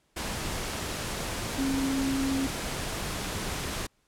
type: tone in noise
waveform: sine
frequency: 269.9 Hz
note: C#4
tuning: 46 cents flat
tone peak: -26 dBFS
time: 1.58-2.47 s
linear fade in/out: 10 ms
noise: pink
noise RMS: -33 dBFS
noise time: 0.16-3.87 s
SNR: +4 dB
effects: pink hiss -70 dBFS RMS until 4.07 s + low-pass 11000 Hz 12 dB/octave